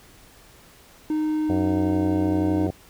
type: tone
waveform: triangle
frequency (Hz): 308.4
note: D#4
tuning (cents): -15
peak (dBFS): -19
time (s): 1.1-2.67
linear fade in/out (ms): 2
type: harmonic tone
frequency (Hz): 92.5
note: F#2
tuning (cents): 0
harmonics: 1 / 2 / 3 / 4 / 5 / 6 / 7 / 8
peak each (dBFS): -27 / -30 / -32 / -33 / -34 / -35 / -35 / -36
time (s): 1.49-2.71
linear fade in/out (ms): 5
effects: pink hiss -51 dBFS RMS until 2.89 s